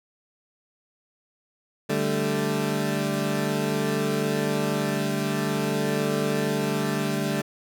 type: chord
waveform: 20% pulse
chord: D suspended fourth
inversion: none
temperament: equal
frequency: 146.83 / 196 / 220 Hz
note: D3 / G3 / A3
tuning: 0 / 0 / 0 cents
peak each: -23 dBFS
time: 1.89-7.42 s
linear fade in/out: 10 ms
effects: none